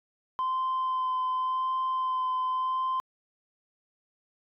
sine tone with vibrato, 1032 Hz, C6, 24 cents flat, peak -24 dBFS, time 0.39-3 s, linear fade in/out 0 ms, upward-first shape sine, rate 0.89 Hz, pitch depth 12 cents each way, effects tanh soft clip ceiling -24 dBFS

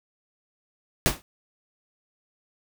pink noise with exponential decay, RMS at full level -17 dBFS, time 1.06-1.22 s, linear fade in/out 0 ms, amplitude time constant 33 ms, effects none

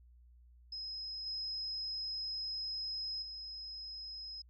sine tone with level steps, 5110 Hz, D#8, 45 cents sharp, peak -40 / -37 / -43 dBFS, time 0.72-4.42 s, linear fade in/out 5 ms, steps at 1.26 / 3.22 s, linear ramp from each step 5 ms, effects added 60 Hz sine -58 dBFS peak until 4.49 s

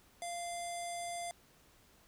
square tone with low-pass filter, 692 Hz, F5, 16 cents flat, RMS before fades -41 dBFS, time 0.22-1.31 s, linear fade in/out 0 ms, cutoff 9100 Hz, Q 4.3, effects pink hiss -65 dBFS RMS until 2.07 s

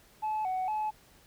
sine tone with pitch steps, 862 / 746 / 857 Hz, A5 / F#5 / A5, -36 / +14 / -46 cents, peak -27 dBFS, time 0.22-0.91 s, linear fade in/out 20 ms, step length 230 ms, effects tanh soft clip ceiling -27 dBFS + pink hiss -60 dBFS RMS until 1.26 s

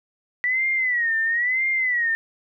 sine tone with vibrato, 1948 Hz, B6, 24 cents flat, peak -19 dBFS, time 0.44-2.15 s, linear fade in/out 0 ms, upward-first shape sine, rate 1 Hz, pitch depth 140 cents each way, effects none

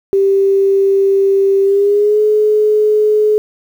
sine tone with pitch glide, 392 to 425 Hz, G4 to G#4, 0 to +40 cents, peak -8 dBFS, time 0.13-3.38 s, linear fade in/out 0 ms, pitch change +140 cents, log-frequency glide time 1.64-2.2 s, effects 7-bit

